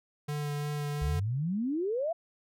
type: tone with vibrato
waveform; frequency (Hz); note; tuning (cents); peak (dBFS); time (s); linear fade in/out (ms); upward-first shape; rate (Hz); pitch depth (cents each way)
square; 146.83; D3; 0; -32; 0.28-1.2; 10; sine; 2.9; 13
type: exponential sweep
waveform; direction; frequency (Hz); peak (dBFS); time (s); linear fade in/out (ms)
sine; up; 63.2 to 696; -28; 1.01-2.13; 10
effects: none